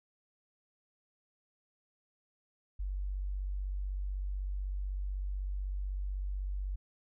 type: tone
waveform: sine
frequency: 48 Hz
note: G1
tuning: 36 cents flat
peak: -33 dBFS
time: 2.79-6.76 s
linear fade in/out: 10 ms
effects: none